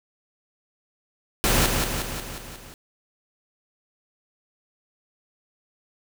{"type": "noise with echo", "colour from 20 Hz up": "pink", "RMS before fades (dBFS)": -20, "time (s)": [1.44, 1.66], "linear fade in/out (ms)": 0, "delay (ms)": 180, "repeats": 6, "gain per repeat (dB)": -4, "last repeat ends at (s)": 2.74, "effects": []}